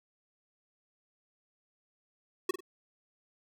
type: tone with echo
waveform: square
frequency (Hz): 370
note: F#4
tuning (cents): 0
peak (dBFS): -26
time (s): 2.49-2.51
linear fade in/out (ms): 5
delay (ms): 48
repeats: 2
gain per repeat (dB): -11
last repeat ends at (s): 2.606
effects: none